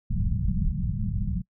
pink low-pass noise, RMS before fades -26 dBFS, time 0.1-1.42 s, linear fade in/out 10 ms, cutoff 210 Hz, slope 96 dB/octave, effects noise-tail reverb RT60 0.1 s tail -25 dB re dry

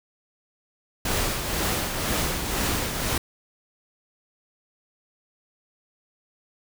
pink noise with tremolo, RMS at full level -24 dBFS, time 1.05-3.18 s, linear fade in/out 5 ms, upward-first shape triangle, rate 2 Hz, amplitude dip 50%, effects none

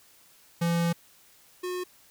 square tone pair in turn, 169.7 / 362 Hz, F3 / F#4, -49 / -38 cents, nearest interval octave + minor second, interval 1311 cents, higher second, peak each -24 / -31 dBFS, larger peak first, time 0.61-0.93 / 1.63-1.84 s, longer first, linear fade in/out 10 ms, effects white hiss -58 dBFS RMS until 2.1 s

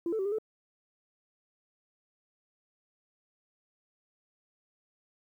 sine tone with pitch steps, 339 / 440.9 / 383.6 / 405.4 / 436 Hz, E4 / A4 / G4 / G#4 / A4, +49 / +4 / -37 / -42 / -16 cents, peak -27 dBFS, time 0.06-0.385 s, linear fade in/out 2 ms, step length 65 ms, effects tanh soft clip ceiling -25 dBFS + 11-bit

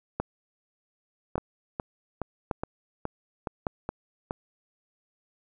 two click trains, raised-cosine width 1 ms, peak -16 / -13 dBFS, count 8 / 4, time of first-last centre 1.38-4.309 / 0.2-3.668 s, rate 2.39 / 0.865 Hz, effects none

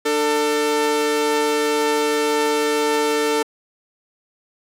sawtooth tone pair together, 297.3 / 446.9 Hz, D4 / A4, +21 / +27 cents, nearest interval perfect fifth, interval 706 cents, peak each -20 / -14 dBFS, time 0.05-3.43 s, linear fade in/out 10 ms, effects low-pass 12000 Hz 12 dB/octave

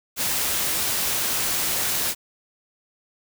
white noise, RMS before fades -24 dBFS, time 0.16-2.15 s, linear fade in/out 50 ms, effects none

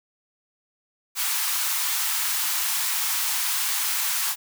white high-pass noise, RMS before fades -25 dBFS, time 1.15-4.36 s, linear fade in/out 50 ms, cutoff 810 Hz, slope 48 dB/octave, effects none

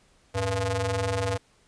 sawtooth ring-modulated tone, 190.9 Hz, G3, 46 cents flat, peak -18 dBFS, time 0.34-1.38 s, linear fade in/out 20 ms, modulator 297 Hz, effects pink hiss -62 dBFS RMS until 1.67 s + resampled to 22050 Hz

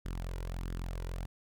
sawtooth tone with flanger, 43.65 Hz, F1, in tune, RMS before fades -38 dBFS, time 0.05-1.26 s, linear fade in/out 10 ms, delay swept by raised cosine 0.59 to 2.09 ms, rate 1.5 Hz, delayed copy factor +0.55, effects none

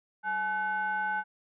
triangle ring-modulated tone, 329.6 Hz, E4, in tune, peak -23 dBFS, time 0.23-1.24 s, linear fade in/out 50 ms, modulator 1180 Hz, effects resampled to 8000 Hz

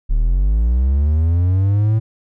triangle linear sweep, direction up, 34.53 to 111.9 Hz, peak -10 dBFS, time 0.09-2 s, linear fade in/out 20 ms, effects none

